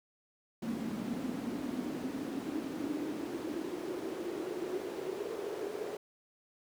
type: noise with high-pass filter sweep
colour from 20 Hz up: brown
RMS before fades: -38 dBFS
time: 0.62-5.97 s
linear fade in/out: 5 ms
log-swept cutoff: 230 to 430 Hz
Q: 6.1
effects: none